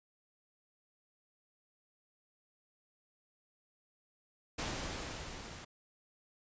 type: noise with level ramp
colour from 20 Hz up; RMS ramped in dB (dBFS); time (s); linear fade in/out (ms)
pink; -37 to -49; 4.58-5.65; 10
effects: resampled to 16000 Hz